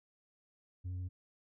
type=tone with tanh clipping; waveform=sine; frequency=91.1 Hz; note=F#2; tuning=26 cents flat; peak=-38 dBFS; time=0.84-1.09 s; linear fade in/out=20 ms; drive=3 dB; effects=none